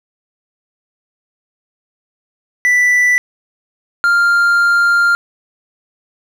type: tone pair in turn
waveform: triangle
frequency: 1975.5 / 1396.9 Hz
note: B6 / F6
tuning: 0 / 0 cents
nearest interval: tritone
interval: 600 cents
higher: first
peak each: -7 dBFS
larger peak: neither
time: 2.65-3.18 / 4.04-5.15 s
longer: second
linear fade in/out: 0 ms
effects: none